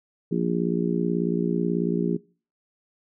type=harmonic tone; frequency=58.27 Hz; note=A#1; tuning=in tune; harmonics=3 / 4 / 5 / 6 / 7; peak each=-25 / -28 / -30 / -29 / -30 dBFS; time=0.31-2.17 s; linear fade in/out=10 ms; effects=noise-tail reverb RT60 0.4 s tail -23 dB re dry